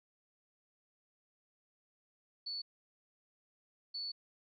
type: tone bursts at uneven times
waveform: sine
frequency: 4450 Hz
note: C#8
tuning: 6 cents sharp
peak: -38 dBFS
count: 2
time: 2.46-2.62 / 3.94-4.12 s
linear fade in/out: 10 ms
effects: none